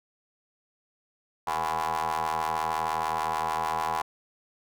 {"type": "ring-modulated tone", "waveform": "25% pulse", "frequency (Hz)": 79.5, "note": "D#2", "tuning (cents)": 38, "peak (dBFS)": -20, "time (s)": [1.47, 4.02], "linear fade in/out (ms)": 5, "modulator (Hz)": 911, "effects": []}